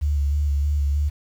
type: tone with vibrato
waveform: sine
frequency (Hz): 72.2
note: D2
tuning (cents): -29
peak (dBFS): -18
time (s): 0.01-1.1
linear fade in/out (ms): 20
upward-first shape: square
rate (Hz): 3.2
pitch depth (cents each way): 29
effects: 8-bit